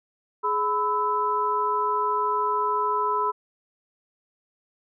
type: tone cluster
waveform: sine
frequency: 420.6 / 1001 / 1307 Hz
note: G#4 / B5 / E6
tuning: +22 / +23 / -15 cents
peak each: -29 / -23 / -28 dBFS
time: 0.43-3.32 s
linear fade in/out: 20 ms
effects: none